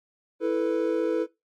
triangle chord, E suspended fourth, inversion none, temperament just, 329.6 / 439.5 / 494.4 Hz, E4 / A4 / B4, 0 / -2 / +2 cents, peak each -25 dBFS, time 0.4-1.27 s, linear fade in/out 50 ms, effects noise-tail reverb RT60 0.2 s tail -20 dB re dry + AAC 48 kbps

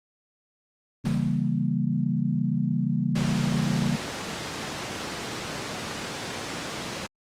sine chord, C# diminished seventh, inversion none, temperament equal, 138.59 / 164.81 / 196 / 233.1 Hz, C#3 / E3 / G3 / Bb3, 0 / 0 / 0 / 0 cents, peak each -28 dBFS, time 1.04-3.96 s, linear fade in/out 5 ms
pink noise with exponential decay, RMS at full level -33 dBFS, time 1.05-1.79 s, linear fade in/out 5 ms, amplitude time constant 160 ms
pink high-pass noise, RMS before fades -33 dBFS, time 3.15-7.07 s, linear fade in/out 10 ms, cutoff 130 Hz, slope 12 dB/octave
effects low-pass 7000 Hz 12 dB/octave + Opus 32 kbps

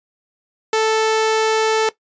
sawtooth tone, 440 Hz, A4, in tune, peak -10 dBFS, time 0.73-1.89 s, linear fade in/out 2 ms, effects noise-tail reverb RT60 0.1 s tail -17 dB re dry + resampled to 16000 Hz

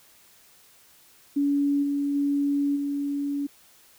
sine tone with level steps, 284 Hz, C#4, 42 cents sharp, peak -20 / -23 / -21 / -25 dBFS, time 1.36-3.47 s, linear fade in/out 10 ms, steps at 1.82 / 2.14 / 2.75 s, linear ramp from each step 20 ms, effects white hiss -56 dBFS RMS until 3.98 s

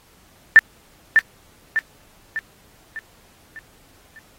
sine tone with echo, 1778 Hz, A6, 18 cents sharp, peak -3 dBFS, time 0.56-0.59 s, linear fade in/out 0 ms, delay 600 ms, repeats 6, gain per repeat -6 dB, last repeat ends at 4.19 s, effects pink hiss -54 dBFS RMS until 4.38 s + AAC 48 kbps

